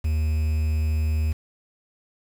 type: tone with quantisation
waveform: triangle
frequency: 77.78 Hz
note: D#2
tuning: in tune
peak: -18 dBFS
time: 0.04-1.33 s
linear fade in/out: 10 ms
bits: 7
effects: none